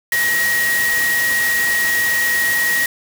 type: tone in noise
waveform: sine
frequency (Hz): 1895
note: A#6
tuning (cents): +28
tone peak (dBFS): -15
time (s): 0.12-2.86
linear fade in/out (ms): 2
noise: white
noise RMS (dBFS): -23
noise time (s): 0.12-2.86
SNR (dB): +5
effects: none